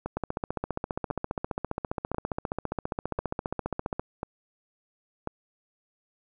two click trains, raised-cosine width 1 ms, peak -17 / -15 dBFS, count 6 / 58, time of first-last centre 0.06-5.274 / 0.17-3.996 s, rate 0.959 / 14.9 Hz, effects none

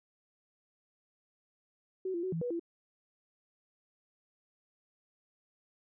sine tone with pitch steps, 375.8 / 342.3 / 373.3 / 164.3 / 487.9 / 338 Hz, F#4 / F4 / F#4 / E3 / B4 / E4, +27 / -35 / +15 / -5 / -21 / +43 cents, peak -32 dBFS, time 2.05-2.596 s, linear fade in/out 5 ms, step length 91 ms, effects none

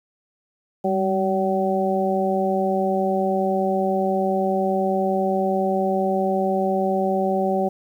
harmonic tone with a mistuned harmonic, 190.1 Hz, F#3, 47 cents sharp, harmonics 1 / 2 / 3 / 4, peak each -24 / -24 / -24 / -24 dBFS, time 0.84-7.69 s, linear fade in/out 10 ms, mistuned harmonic 1, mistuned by +42 cents, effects 9-bit

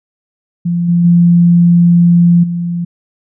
sine tone with level steps, 172.6 Hz, F3, 20 cents flat, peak -11 / -7 / -4 / -14 dBFS, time 0.65-2.85 s, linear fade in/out 10 ms, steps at 0.88 / 1.04 / 2.43 s, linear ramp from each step 10 ms, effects none

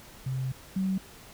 sine tone pair in turn, 130.81 / 190.24 Hz, C3 / F#3, 0 / +48 cents, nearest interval tritone, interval 648 cents, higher second, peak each -28 / -25 dBFS, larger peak second, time 0.26-0.52 / 0.76-0.98 s, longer first, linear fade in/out 5 ms, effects pink hiss -50 dBFS RMS until 1.33 s

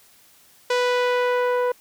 sawtooth tone with low-pass filter sweep, 493.9 Hz, B4, in tune, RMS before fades -21 dBFS, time 0.7-1.72 s, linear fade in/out 5 ms, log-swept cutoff 5700 to 1100 Hz, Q 0.8, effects white hiss -54 dBFS RMS until 1.8 s

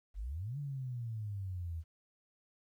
sine exponential two-way sweep, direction up then down, 43.65 to 146.83 to 79 Hz, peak -37 dBFS, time 0.14-1.84 s, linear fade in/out 50 ms, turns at 0.58 s, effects 12-bit

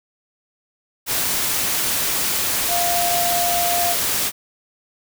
sine tone in noise, 698.5 Hz, F5, in tune, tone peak -20 dBFS, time 2.68-3.96 s, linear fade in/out 50 ms, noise white, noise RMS -21 dBFS, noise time 1.06-4.32 s, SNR -2 dB, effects none

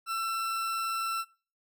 40% pulse tone, 1341 Hz, E6, 29 cents sharp, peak -29 dBFS, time 0.06-1.25 s, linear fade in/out 50 ms, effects noise-tail reverb RT60 0.4 s tail -23 dB re dry

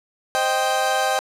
30% pulse chord, C minor, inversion none, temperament equal, 523.3 / 622.3 / 784 Hz, C5 / Eb5 / G5, 0 / 0 / 0 cents, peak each -23 / -22 / -18 dBFS, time 0.35-1.19 s, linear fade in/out 0 ms, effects low-pass 12000 Hz 12 dB/octave + 8-bit

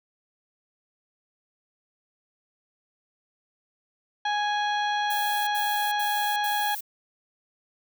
harmonic tone, 830.6 Hz, G#5, in tune, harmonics 1 / 2 / 3 / 4 / 5 / 7, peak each -25 / -30 / -41 / -34 / -41 / -48 dBFS, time 4.25-6.75 s, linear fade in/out 5 ms
violet noise bursts, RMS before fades -35 dBFS, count 4, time 5.1-6.808 s, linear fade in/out 5 ms, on 370 ms, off 76 ms
effects none

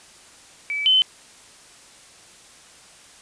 sine tone pair in turn, 2300 / 3053 Hz, D7 / G7, -37 / -46 cents, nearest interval perfect fourth, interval 491 cents, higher second, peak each -23 / -13 dBFS, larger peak second, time 0.7-0.86 / 0.86-1.02 s, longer neither, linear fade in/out 0 ms, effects white hiss -48 dBFS RMS until 3.21 s + resampled to 22050 Hz

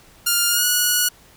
5% pulse tone with pitch glide, 1406 to 1457.3 Hz, F6 to F#6, +11 to -27 cents, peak -5 dBFS, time 0.26-1.09 s, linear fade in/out 10 ms, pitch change +62 cents, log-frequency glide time 0.49-0.64 s, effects pink hiss -50 dBFS RMS until 1.36 s

